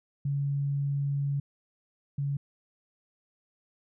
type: tone pair in turn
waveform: sine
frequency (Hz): 140.9 / 140.9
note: C#3 / C#3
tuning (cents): +29 / +29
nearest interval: unison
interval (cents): 0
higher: neither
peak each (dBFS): -26 / -27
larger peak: first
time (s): 0.25-1.4 / 2.18-2.37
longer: first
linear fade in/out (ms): 5
effects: none